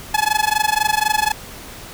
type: tone with amplitude modulation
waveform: sawtooth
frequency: 854 Hz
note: G#5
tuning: 48 cents sharp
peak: -8 dBFS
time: 0.14-1.32 s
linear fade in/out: 5 ms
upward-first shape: sine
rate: 24 Hz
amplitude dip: 95%
effects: pink hiss -36 dBFS RMS until 1.93 s